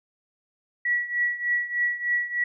sine tone with tremolo, 1935 Hz, B6, 36 cents flat, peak -19 dBFS, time 0.85-2.44 s, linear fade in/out 5 ms, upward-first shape triangle, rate 3.3 Hz, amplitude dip 85%, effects none

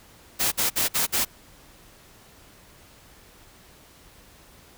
white noise bursts, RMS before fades -23 dBFS, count 5, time 0.39-1.252 s, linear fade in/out 20 ms, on 130 ms, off 53 ms, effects pink hiss -52 dBFS RMS until 4.77 s

